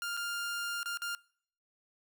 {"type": "tone with dropouts", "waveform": "sawtooth", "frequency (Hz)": 1402, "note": "F6", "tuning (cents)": 6, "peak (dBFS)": -31, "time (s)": [0.02, 1.15], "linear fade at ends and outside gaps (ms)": 1, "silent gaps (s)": [[0.168, 0.173], [0.831, 0.858], [0.973, 1.019]], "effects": ["noise-tail reverb RT60 0.6 s tail -24 dB re dry"]}